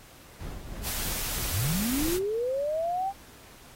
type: noise with tremolo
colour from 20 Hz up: brown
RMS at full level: -35 dBFS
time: 0.39-2.24 s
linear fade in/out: 20 ms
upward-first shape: triangle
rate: 3.2 Hz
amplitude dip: 65%
type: noise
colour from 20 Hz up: white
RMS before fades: -33 dBFS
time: 0.82-2.2 s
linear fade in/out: 50 ms
type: linear sweep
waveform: sine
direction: up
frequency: 65.7 to 800 Hz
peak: -26 dBFS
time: 1.5-3.13 s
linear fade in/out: 50 ms
effects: pink hiss -52 dBFS RMS until 3.75 s + AAC 48 kbps

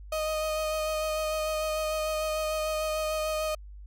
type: tone with vibrato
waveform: 35% pulse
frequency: 622.3 Hz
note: D#5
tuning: in tune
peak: -26 dBFS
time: 0.12-3.55 s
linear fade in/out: 5 ms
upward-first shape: sine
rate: 6.7 Hz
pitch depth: 15 cents each way
effects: added 50 Hz sine -42 dBFS peak until 3.86 s

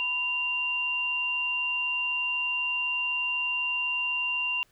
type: tone pair together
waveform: sine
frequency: 993 / 2776 Hz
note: B5 / F7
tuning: +9 / -11 cents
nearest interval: octave + tritone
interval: 1780 cents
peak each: -37 / -26 dBFS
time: 0-4.63 s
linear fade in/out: 0 ms
effects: pink hiss -65 dBFS RMS until 4.71 s

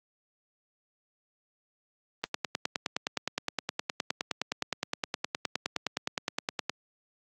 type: click train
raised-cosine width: 0.2 ms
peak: -11 dBFS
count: 44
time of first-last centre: 2.24-6.696 s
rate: 9.65 Hz
effects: high-pass 150 Hz 12 dB/octave + Opus 32 kbps

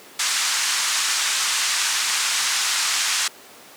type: band-pass noise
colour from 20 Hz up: white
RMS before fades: -22 dBFS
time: 0.19-3.28 s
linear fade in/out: 5 ms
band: 1000 to 8000 Hz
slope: 24 dB/octave
effects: pink hiss -44 dBFS RMS until 3.76 s + high-pass 300 Hz 12 dB/octave

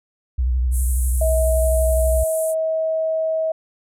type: tone with vibrato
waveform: sine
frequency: 62.6 Hz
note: B1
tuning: 24 cents sharp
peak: -16 dBFS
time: 0.38-2.24 s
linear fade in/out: 10 ms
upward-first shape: sine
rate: 12 Hz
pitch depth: 82 cents each way
type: band-pass noise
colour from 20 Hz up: pink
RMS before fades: -32 dBFS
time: 0.71-2.55 s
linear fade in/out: 50 ms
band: 8300 to 12000 Hz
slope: 48 dB/octave
type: tone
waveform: sine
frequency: 640 Hz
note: D#5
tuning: 49 cents sharp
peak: -18 dBFS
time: 1.21-3.52 s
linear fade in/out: 5 ms
effects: none

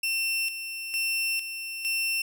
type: tone with tremolo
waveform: sawtooth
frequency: 2700 Hz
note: E7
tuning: 41 cents sharp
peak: -22 dBFS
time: 0.03-2.22 s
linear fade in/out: 5 ms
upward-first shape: square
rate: 1.1 Hz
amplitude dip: 60%
effects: none

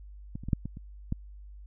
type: clicks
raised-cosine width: 5 ms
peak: -23 / -29 / -22 / -11 / -22 / -29 / -17 dBFS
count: 7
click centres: 0.355 / 0.436 / 0.486 / 0.532 / 0.656 / 0.771 / 1.124 s
effects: added 50 Hz sine -44 dBFS peak until 1.66 s

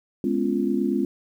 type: chord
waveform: sine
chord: C# dominant seventh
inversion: second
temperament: just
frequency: 207.9 / 249.5 / 277.2 / 346.5 Hz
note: G#3 / B3 / C#4 / E#4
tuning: +2 / +18 / 0 / -14 cents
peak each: -26 dBFS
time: 0.24-1.05 s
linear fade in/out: 2 ms
effects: 9-bit

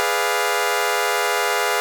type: chord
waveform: 15% pulse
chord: G# diminished seventh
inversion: none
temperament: equal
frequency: 415.3 / 493.9 / 587.3 / 698.5 Hz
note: G#4 / B4 / D5 / F5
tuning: 0 / 0 / 0 / 0 cents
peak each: -17 / -17 / -21 / -17 dBFS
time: 0-1.8 s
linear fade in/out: 0 ms
effects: none

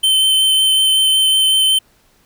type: tone with vibrato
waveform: square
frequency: 3083 Hz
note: G7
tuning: 29 cents flat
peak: -11 dBFS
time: 0.03-1.79 s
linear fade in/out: 10 ms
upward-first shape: sine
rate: 5.4 Hz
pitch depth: 9 cents each way
effects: pink hiss -55 dBFS RMS until 2.25 s

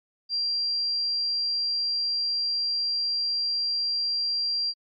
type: tone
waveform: sine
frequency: 4744 Hz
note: D8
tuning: 17 cents sharp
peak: -24 dBFS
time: 0.29-4.74 s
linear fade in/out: 50 ms
effects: AAC 48 kbps

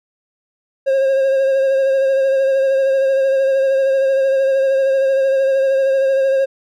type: tone with vibrato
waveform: triangle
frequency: 538 Hz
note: C5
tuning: 48 cents sharp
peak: -10 dBFS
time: 0.86-6.46 s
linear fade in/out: 20 ms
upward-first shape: sine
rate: 13 Hz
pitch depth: 26 cents each way
effects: none

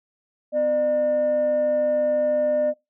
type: tone pair together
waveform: sine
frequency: 252.7 / 601 Hz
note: B3 / D5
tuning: +40 / +40 cents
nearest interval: octave + minor third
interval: 1500 cents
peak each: -29 / -17 dBFS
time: 0.52-2.74 s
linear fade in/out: 50 ms
effects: noise-tail reverb RT60 0.2 s tail -20 dB re dry + tanh soft clip ceiling -15 dBFS

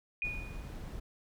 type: tone with exponential decay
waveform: sine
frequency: 2458 Hz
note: D#7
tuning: 22 cents flat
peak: -30 dBFS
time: 0.22-0.73 s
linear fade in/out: 1 ms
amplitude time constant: 110 ms
type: noise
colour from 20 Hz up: brown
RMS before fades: -42 dBFS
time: 0.24-1 s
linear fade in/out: 10 ms
effects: none

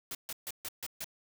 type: noise bursts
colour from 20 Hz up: white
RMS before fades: -39 dBFS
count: 6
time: 0.11-1.044 s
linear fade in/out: 2 ms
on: 39 ms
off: 140 ms
effects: none

